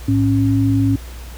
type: tone pair together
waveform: sine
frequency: 107.96 / 274.4 Hz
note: A2 / C#4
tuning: -32 / -17 cents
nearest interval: octave + major third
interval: 1615 cents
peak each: -15 dBFS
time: 0.08-0.96 s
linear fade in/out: 5 ms
effects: added 60 Hz sine -30 dBFS peak until 1.37 s + pink hiss -40 dBFS RMS until 1.37 s